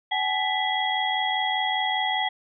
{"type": "tone cluster", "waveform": "sine", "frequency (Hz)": [762, 847, 1982, 3306], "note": ["G5", "G#5", "B6", "G#7"], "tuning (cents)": [-49, 34, 6, -9], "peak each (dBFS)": -28, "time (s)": [0.11, 2.29], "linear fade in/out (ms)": 10, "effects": []}